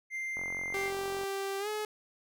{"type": "tone", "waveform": "triangle", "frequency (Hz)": 2093, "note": "C7", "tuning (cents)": 0, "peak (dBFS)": -32, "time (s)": [0.1, 0.92], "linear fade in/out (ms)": 50}
{"type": "click train", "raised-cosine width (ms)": 1, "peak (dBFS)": -31, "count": 40, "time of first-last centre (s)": [0.37, 1.235], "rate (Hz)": 45.1}
{"type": "tone with pitch glide", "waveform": "sawtooth", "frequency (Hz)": [392, 425], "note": ["G4", "G#4"], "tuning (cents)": [0, 40], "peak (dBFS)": -29, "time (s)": [0.74, 1.85], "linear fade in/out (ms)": 2, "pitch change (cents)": 140, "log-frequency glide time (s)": [1.59, 1.68]}
{"effects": []}